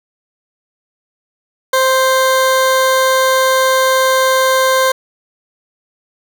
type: tone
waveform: 20% pulse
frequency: 523.3 Hz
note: C5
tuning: in tune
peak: -5 dBFS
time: 1.73-4.92 s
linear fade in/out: 5 ms
effects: none